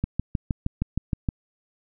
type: click train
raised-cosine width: 5 ms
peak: -11 dBFS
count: 9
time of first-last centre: 0.04-1.288 s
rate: 6.41 Hz
effects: none